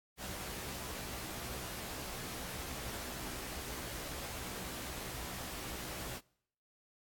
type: noise with comb filter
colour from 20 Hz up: pink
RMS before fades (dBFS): -43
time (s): 0.17-6.21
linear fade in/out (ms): 50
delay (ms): 16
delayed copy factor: +0.75
effects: noise-tail reverb RT60 0.7 s tail -25 dB re dry + AAC 64 kbps

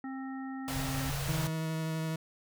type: harmonic tone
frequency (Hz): 265.8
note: C4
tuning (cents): +27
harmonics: 1 / 3 / 5 / 7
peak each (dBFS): -37 / -46 / -50 / -50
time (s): 0.04-1.1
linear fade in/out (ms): 2
type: band-stop noise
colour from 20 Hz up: pink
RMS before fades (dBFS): -37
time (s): 0.68-1.47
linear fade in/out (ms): 0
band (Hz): 170 to 450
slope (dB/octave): 48
type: tone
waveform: sine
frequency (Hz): 138.59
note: C#3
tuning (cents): 0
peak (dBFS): -35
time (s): 0.72-1.49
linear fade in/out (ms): 10
type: tone with vibrato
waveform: 40% pulse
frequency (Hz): 159.9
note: D#3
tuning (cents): +48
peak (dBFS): -31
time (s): 1.28-2.16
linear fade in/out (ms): 5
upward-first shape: sine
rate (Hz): 12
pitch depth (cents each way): 11
effects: none

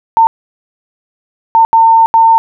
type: tone bursts at uneven times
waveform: sine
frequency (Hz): 905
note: A5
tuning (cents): +48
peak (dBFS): -3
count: 4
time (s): 0.17-0.27 / 1.55-1.65 / 1.73-2.06 / 2.14-2.38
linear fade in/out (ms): 0
effects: none

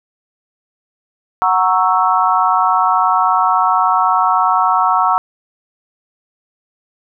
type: chord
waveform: sine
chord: F# dominant seventh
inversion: none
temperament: equal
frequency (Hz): 740 / 932.3 / 1108.7 / 1318.5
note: F#5 / A#5 / C#6 / E6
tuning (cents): 0 / 0 / 0 / 0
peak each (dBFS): -16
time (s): 1.42-5.18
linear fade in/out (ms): 0
effects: none

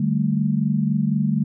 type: chord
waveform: sine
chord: D suspended fourth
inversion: none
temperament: equal with one note detuned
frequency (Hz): 150.44 / 196 / 220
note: D3 / G3 / A3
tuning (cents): +42 / 0 / 0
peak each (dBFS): -22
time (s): 0-1.44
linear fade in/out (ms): 5
effects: none

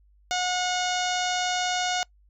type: harmonic tone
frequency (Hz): 726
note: F#5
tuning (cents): -33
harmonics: 1 / 2 / 3 / 4 / 5 / 6 / 7 / 8 / 9 / 10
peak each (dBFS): -27 / -32 / -35 / -34 / -34 / -37 / -38 / -37 / -37 / -41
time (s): 0.31-2.03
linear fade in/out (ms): 0
effects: noise-tail reverb RT60 0.1 s tail -24 dB re dry + added 50 Hz sine -56 dBFS peak until 2.29 s

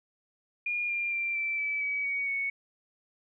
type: tone with pitch steps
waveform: sine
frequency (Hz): 2425 / 2394 / 2364 / 2334 / 2305 / 2276 / 2247 / 2219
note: D#7 / D7 / D7 / D7 / D7 / C#7 / C#7 / C#7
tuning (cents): -45 / +33 / +11 / -11 / -33 / +45 / +23 / +1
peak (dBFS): -28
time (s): 0.66-2.5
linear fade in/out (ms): 5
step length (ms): 230
effects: none

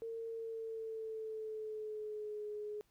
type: tone with pitch glide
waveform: sine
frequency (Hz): 455.2 to 419.8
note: A#4 to G#4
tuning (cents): -41 to +19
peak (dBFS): -40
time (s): 0.02-2.81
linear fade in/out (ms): 0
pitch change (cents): -140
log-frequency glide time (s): 0.29-2.46
effects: pink hiss -75 dBFS RMS until 2.9 s

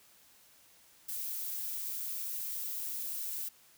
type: noise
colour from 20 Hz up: violet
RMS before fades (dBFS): -38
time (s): 1.08-3.49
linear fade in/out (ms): 10
effects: white hiss -62 dBFS RMS until 3.77 s

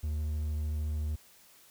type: tone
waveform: triangle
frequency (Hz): 76.1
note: D#2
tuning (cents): -38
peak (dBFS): -28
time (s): 0.03-1.16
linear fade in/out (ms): 10
effects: white hiss -59 dBFS RMS until 1.7 s

